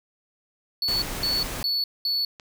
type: tone bursts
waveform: triangle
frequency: 4435 Hz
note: C#8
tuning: in tune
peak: -21 dBFS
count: 4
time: 0.82-2.25 s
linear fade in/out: 2 ms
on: 200 ms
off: 210 ms
type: noise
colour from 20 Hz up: pink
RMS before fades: -32 dBFS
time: 0.88-1.63 s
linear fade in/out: 2 ms
type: click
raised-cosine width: 0.2 ms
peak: -25 dBFS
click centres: 2.398 s
effects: none